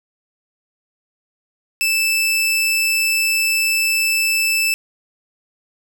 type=tone; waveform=sawtooth; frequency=2637 Hz; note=E7; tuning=in tune; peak=-12 dBFS; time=1.81-4.74 s; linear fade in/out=0 ms; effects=none